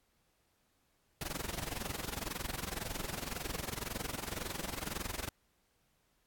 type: noise with amplitude modulation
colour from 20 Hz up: pink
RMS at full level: -37 dBFS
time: 1.21-5.29 s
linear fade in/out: 2 ms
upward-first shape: sine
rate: 21.9 Hz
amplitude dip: 90%
effects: pink hiss -75 dBFS RMS until 6.26 s + AAC 64 kbps